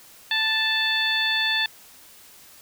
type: harmonic tone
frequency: 880 Hz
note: A5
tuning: in tune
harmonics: 1 / 2 / 3 / 4 / 5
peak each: -33 / -24 / -29 / -24 / -31 dBFS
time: 0.31-1.66 s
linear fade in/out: 2 ms
effects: white hiss -49 dBFS RMS until 2.61 s